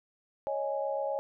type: chord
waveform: sine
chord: C# suspended second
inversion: none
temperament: equal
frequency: 554.4 / 622.3 / 830.6 Hz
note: C#5 / D#5 / G#5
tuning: 0 / 0 / 0 cents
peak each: -32 / -35 / -36 dBFS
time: 0.47-1.19 s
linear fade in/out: 0 ms
effects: none